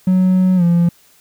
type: tone with pitch glide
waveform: triangle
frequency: 185.2 to 171.8 Hz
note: F#3 to F3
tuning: +2 to -28 cents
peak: -7 dBFS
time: 0.07-0.89 s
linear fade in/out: 5 ms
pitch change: -130 cents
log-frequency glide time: 0.56-0.63 s
effects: tanh soft clip ceiling -3 dBFS + white hiss -51 dBFS RMS until 1.2 s